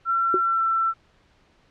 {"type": "tone with pitch glide", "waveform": "sine", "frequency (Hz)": [1355, 1340.2], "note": ["E6", "E6"], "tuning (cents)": [47, 28], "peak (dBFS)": -19, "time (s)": [0.05, 0.94], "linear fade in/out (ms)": 50, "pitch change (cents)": -19, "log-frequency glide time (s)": [0.42, 0.64]}
{"type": "tone with exponential decay", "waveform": "sine", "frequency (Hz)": 370, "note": "F#4", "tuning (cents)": 0, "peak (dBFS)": -15, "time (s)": [0.34, 0.42], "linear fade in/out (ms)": 2, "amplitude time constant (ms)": 16}
{"effects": ["pink hiss -60 dBFS RMS until 1.7 s", "low-pass 4000 Hz 12 dB/octave"]}